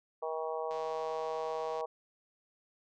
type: harmonic tone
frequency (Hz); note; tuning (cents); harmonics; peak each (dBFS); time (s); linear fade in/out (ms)
159.3; D#3; +41; 3 / 4 / 5 / 6 / 7; -37 / -39 / -41 / -43 / -44; 0.22-1.86; 10
type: click train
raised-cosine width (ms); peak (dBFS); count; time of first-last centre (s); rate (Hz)
0.2; -35; 167; 0.71-1.809; 151
effects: none